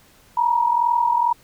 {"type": "tone pair together", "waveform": "sine", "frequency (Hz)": [918.8, 961], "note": ["A#5", "B5"], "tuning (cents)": [-25, -48], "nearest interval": "minor second", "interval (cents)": 77, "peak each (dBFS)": [-21, -17], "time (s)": [0.37, 1.33], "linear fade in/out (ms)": 5, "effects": ["pink hiss -53 dBFS RMS until 1.43 s"]}